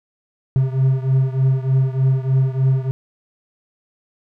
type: beating tone pair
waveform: triangle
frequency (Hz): 131.3 / 134.6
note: C3 / C3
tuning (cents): +6 / +49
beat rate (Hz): 3.3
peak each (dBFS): -14 / -17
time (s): 0.56-2.91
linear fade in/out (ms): 0
effects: none